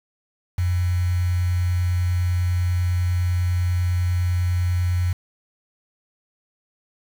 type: tone with quantisation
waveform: sine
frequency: 89 Hz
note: F2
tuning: 33 cents sharp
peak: -18 dBFS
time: 0.58-5.13 s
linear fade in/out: 5 ms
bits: 6
effects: none